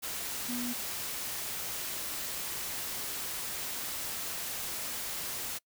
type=tone in noise; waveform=sine; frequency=243.5 Hz; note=B3; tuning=24 cents flat; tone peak=-34 dBFS; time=0.48-0.74 s; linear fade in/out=20 ms; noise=white; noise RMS=-37 dBFS; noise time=0.02-5.59 s; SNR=0 dB; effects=noise-tail reverb RT60 0.1 s tail -25 dB re dry